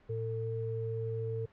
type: tone pair together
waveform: sine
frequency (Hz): 113 / 449.7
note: A2 / A4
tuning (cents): +47 / +38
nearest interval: 2 octaves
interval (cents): 2391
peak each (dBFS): -35 / -36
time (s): 0.09-1.46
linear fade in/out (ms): 10
effects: pink hiss -62 dBFS RMS until 1.52 s + low-pass 2000 Hz 12 dB/octave